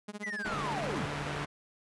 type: tone with tremolo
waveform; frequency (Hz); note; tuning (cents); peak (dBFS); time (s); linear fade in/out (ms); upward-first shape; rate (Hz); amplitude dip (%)
sawtooth; 207.7; G#3; 0; -33; 0.08-1.02; 5; sine; 16; 100
type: linear sweep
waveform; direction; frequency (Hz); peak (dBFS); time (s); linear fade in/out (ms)
triangle; down; 2068 to 64; -33; 0.22-1.07; 20
type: low-pass noise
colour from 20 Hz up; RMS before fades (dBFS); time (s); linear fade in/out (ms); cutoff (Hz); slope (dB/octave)
white; -38; 0.44-1.46; 20; 1700; 12
type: tone with pitch glide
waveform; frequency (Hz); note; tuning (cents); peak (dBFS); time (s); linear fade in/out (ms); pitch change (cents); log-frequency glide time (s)
sawtooth; 146.83 to 145.73; D3 to D3; 0 to -13; -34; 0.54-1.45; 2; -13; 0.65-1.26
effects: resampled to 24000 Hz